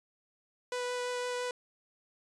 sawtooth tone with vibrato, 493.9 Hz, B4, in tune, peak -29 dBFS, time 0.72-1.51 s, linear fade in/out 2 ms, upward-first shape triangle, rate 5.9 Hz, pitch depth 9 cents each way, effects resampled to 22050 Hz

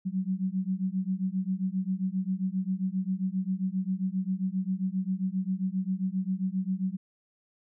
sine beating tone pair, 184.4 / 191.9 Hz, F#3 / G3, -6 / -37 cents, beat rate 7.5 Hz, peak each -30 dBFS, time 0.05-6.97 s, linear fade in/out 20 ms, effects none

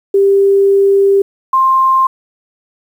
sine tone pair in turn, 395.1 / 1054.8 Hz, G4 / C6, +14 / +14 cents, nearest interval octave + perfect fourth, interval 1700 cents, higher second, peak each -6 / -7 dBFS, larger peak first, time 0.14-1.22 / 1.53-2.07 s, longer first, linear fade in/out 5 ms, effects 7-bit

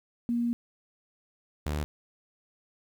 sine / sawtooth tone pair in turn, 237.2 / 74.71 Hz, A#3 / D2, +30 / +30 cents, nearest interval octave + minor sixth, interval 2000 cents, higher first, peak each -25 dBFS, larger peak neither, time 0.29-0.53 / 1.66-1.84 s, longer first, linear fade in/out 0 ms, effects 10-bit

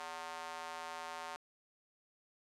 square tone with high-pass filter, 82.41 Hz, E2, in tune, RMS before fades -45 dBFS, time 0-1.36 s, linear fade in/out 0 ms, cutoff 860 Hz, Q 2, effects low-pass 9000 Hz 12 dB/octave

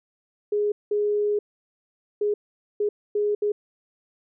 sine tone bursts at uneven times, 415.3 Hz, G#4, in tune, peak -20 dBFS, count 6, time 0.52-0.72 / 0.91-1.39 / 2.21-2.34 / 2.8-2.89 / 3.15-3.35 / 3.42-3.52 s, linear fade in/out 5 ms, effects none

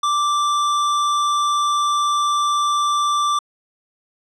sine tone with hard clipping, 1174 Hz, D6, 1 cent flat, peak -18 dBFS, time 0.03-3.39 s, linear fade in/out 5 ms, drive 16 dB, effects low-pass 8000 Hz 12 dB/octave

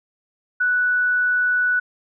sine tone, 1480 Hz, F#6, in tune, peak -16 dBFS, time 0.6-1.8 s, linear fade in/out 10 ms, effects none

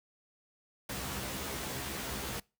pink noise with comb filter, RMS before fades -38 dBFS, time 0.89-2.4 s, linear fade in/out 5 ms, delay 15 ms, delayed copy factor +0.95, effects noise-tail reverb RT60 0.3 s tail -25 dB re dry + high-pass 60 Hz 12 dB/octave

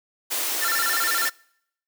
white high-pass noise, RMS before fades -26 dBFS, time 0.3-1.3 s, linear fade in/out 20 ms, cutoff 280 Hz, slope 48 dB/octave
square tone with vibrato, 1568 Hz, G6, in tune, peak -24 dBFS, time 0.61-1.3 s, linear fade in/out 20 ms, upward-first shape square, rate 14 Hz, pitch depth 230 cents each way
effects noise-tail reverb RT60 0.7 s tail -25 dB re dry

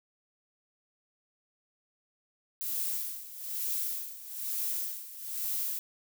violet noise with tremolo, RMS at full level -32 dBFS, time 2.61-5.79 s, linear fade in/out 0 ms, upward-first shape sine, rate 1.1 Hz, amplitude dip 80%, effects none

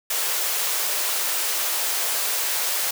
white high-pass noise, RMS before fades -24 dBFS, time 0.1-2.91 s, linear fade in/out 5 ms, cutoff 420 Hz, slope 24 dB/octave, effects none

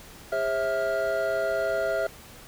triangle tone cluster, 406.7 / 538 / 655 / 1405 Hz, G#4 / C5 / E5 / F6, -36 / +48 / -11 / +10 cents, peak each -31 / -29 / -24 / -31 dBFS, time 0.32-2.07 s, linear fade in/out 5 ms, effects pink hiss -47 dBFS RMS until 2.47 s

